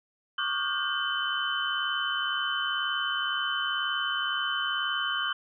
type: tone cluster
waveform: sine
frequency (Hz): 1114 / 1196 / 1429 / 1568 / 3044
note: C#6 / D6 / F6 / G6 / F#7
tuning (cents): +8 / +31 / +39 / 0 / +48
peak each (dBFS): -36 / -35 / -33 / -33 / -31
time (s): 0.38-5.33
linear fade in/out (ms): 5
effects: none